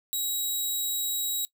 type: tone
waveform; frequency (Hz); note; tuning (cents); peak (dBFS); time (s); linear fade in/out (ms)
10% pulse; 3845; B7; -47; -19; 0.13-1.45; 0
effects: noise-tail reverb RT60 0.1 s tail -20 dB re dry